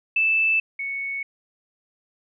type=tone pair in turn; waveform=sine; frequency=2637 / 2216 Hz; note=E7 / C#7; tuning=0 / -1 cents; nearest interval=minor third; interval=301 cents; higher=first; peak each=-17 / -26 dBFS; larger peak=first; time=0.16-0.6 / 0.79-1.23 s; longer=neither; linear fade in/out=5 ms; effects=none